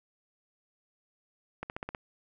accelerating click train, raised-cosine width 0.5 ms, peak -21 dBFS, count 6, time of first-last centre 1.63-1.948 s, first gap 69 ms, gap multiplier 0.96, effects none

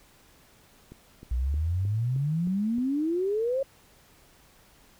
click train, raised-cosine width 3 ms, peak -31 dBFS, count 7, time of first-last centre 0.92-2.783 s, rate 3.22 Hz
sine exponential sweep, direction up, 58.27 to 554.4 Hz, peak -24 dBFS, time 1.31-3.63 s, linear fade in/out 5 ms
effects pink hiss -58 dBFS RMS until 4.99 s

